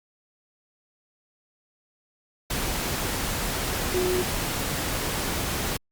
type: tone in noise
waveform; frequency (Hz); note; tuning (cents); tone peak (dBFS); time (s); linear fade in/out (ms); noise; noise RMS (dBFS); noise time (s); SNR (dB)
sine; 364.6; F#4; -25; -23; 3.94-4.22; 5; pink; -28; 2.5-5.77; +2
effects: Opus 48 kbps